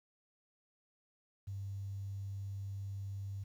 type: tone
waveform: sine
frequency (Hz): 98.6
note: G2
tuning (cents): +11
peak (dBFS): -39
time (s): 1.47-3.44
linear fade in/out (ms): 10
effects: 11-bit

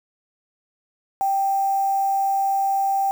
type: tone with quantisation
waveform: sine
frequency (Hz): 784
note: G5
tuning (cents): 0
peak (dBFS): -18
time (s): 1.21-3.11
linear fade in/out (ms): 0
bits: 6
effects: none

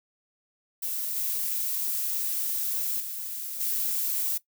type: noise with level steps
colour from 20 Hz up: violet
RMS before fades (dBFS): -31 / -29 / -35 / -28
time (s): 0.82-4.38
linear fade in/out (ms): 10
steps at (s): 1.16 / 3 / 3.6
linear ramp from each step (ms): 5
effects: noise-tail reverb RT60 0.1 s tail -17 dB re dry

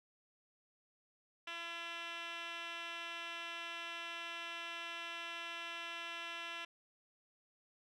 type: tone with band-pass filter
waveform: 15% pulse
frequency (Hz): 338.3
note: E4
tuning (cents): +45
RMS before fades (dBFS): -45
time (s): 1.47-6.65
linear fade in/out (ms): 5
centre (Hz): 2400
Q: 7.8
effects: none

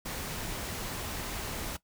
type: noise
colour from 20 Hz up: pink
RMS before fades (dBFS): -37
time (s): 0.05-1.77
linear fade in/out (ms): 10
effects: noise-tail reverb RT60 0.1 s tail -17 dB re dry

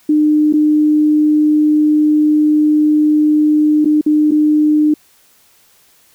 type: tone with dropouts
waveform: sine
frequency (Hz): 302.7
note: D#4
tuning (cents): -48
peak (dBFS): -8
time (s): 0.09-4.94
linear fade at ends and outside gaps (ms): 5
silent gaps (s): 0.527-0.536 / 3.847-3.855 / 4.012-4.062 / 4.31-4.317
effects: white hiss -51 dBFS RMS until 6.14 s

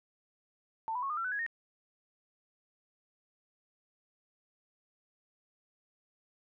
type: tone with pitch steps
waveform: sine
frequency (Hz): 892 / 989.7 / 1098.2 / 1218.5 / 1352 / 1500.2 / 1664.5 / 1846.9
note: A5 / B5 / C#6 / D#6 / E6 / F#6 / G#6 / A#6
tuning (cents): +23 / +3 / -17 / -37 / +43 / +23 / +3 / -17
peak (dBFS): -32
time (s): 0.88-1.464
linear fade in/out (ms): 0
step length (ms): 73
effects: none

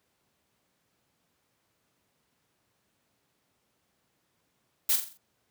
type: noise with echo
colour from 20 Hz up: blue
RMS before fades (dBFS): -24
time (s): 4.89-4.96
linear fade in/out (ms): 5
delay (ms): 43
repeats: 5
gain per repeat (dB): -7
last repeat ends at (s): 5.175
effects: pink hiss -74 dBFS RMS until 5.5 s + high-pass 100 Hz 12 dB/octave

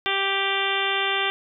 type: harmonic tone with a mistuned harmonic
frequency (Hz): 392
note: G4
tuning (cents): 0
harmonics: 1 / 2 / 3 / 4 / 5 / 6 / 7 / 8 / 9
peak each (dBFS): -30 / -30 / -30 / -30 / -30 / -30 / -30 / -30 / -30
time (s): 0.06-1.3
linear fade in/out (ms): 0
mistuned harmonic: 7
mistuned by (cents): +20
effects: none

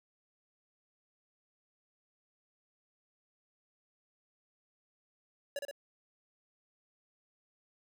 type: tone with echo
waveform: square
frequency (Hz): 566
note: C#5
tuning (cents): +36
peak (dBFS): -35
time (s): 5.56-5.59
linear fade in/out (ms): 2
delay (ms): 61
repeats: 2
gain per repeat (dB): -3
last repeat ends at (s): 5.712
effects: none

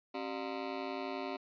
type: ring-modulated tone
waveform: 20% pulse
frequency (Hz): 327.5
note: E4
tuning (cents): -11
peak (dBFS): -29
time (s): 0.14-1.37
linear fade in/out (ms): 10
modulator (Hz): 55.6
effects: resampled to 11025 Hz

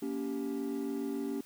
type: chord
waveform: triangle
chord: G diminished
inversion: first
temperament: just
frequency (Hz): 235.2 / 282.2 / 392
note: Bb3 / Db4 / G4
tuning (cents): +16 / +31 / 0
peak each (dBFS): -36 / -33 / -36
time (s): 0.02-1.41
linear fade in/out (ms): 5
effects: tanh soft clip ceiling -25 dBFS + white hiss -57 dBFS RMS until 1.45 s

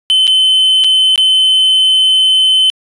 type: tone with dropouts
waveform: triangle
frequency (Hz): 3058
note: G7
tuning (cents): -44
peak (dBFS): -5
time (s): 0.1-2.7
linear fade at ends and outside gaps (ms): 0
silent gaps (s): 0.27-0.277 / 0.839-0.844 / 1.159-1.178
effects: resampled to 22050 Hz

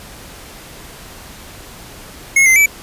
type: tone with pitch steps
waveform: square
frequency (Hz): 2171 / 2074 / 2307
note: C#7 / C7 / D7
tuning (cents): -37 / -16 / -31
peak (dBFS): -8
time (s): 2.36-2.66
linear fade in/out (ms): 5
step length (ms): 100
effects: pink hiss -36 dBFS RMS until 2.82 s + resampled to 32000 Hz

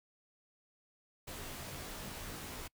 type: noise with comb filter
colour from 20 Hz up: pink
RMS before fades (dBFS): -45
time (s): 1.27-2.68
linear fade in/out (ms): 10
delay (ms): 18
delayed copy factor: -0.75
effects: noise-tail reverb RT60 0.1 s tail -25 dB re dry

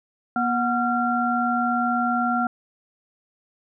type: tone cluster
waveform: sine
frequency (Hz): 239.8 / 734 / 1376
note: A#3 / F#5 / F6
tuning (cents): +49 / -14 / -26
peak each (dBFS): -24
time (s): 0.36-2.47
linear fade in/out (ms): 2
effects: none

